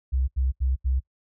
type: tone bursts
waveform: sine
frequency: 65.1 Hz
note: C2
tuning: 8 cents flat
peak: -20 dBFS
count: 4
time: 0.12-1.003 s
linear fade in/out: 20 ms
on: 160 ms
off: 81 ms
effects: noise-tail reverb RT60 0.1 s tail -24 dB re dry